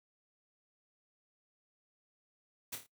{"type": "noise with echo", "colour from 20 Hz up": "white", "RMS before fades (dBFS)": -40, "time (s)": [2.72, 2.76], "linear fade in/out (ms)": 10, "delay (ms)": 27, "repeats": 4, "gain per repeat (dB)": -6, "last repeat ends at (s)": 2.868, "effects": ["noise-tail reverb RT60 0.1 s tail -18 dB re dry"]}